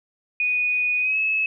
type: tone with pitch glide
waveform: sine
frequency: 2476 to 2587 Hz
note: D#7 to E7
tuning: -9 to -33 cents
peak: -19 dBFS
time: 0.4-1.46 s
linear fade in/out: 2 ms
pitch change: +76 cents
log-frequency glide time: 1-1.18 s
effects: none